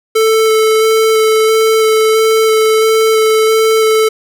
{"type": "tone with vibrato", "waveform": "square", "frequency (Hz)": 439.9, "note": "A4", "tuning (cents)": 0, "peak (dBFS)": -8, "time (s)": [0.15, 4.09], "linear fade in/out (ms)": 10, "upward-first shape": "square", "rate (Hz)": 1.5, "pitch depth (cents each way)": 8, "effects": []}